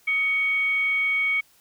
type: tone with frequency modulation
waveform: sine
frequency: 2233 Hz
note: C#7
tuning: 12 cents sharp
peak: -20 dBFS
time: 0.07-1.41 s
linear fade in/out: 10 ms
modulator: 965 Hz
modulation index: 0.22
effects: white hiss -59 dBFS RMS until 1.6 s